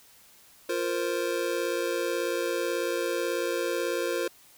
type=chord; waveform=square; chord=F suspended fourth; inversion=none; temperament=just; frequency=349.2 / 465.6 / 523.8 Hz; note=F4 / Bb4 / C5; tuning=0 / -2 / +2 cents; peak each=-32 dBFS; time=0.69-4.28 s; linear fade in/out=5 ms; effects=white hiss -56 dBFS RMS until 4.57 s